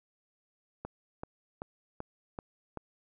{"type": "click train", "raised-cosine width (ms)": 1, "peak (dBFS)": -24, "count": 6, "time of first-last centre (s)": [0.85, 2.773], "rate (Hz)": 2.6, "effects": []}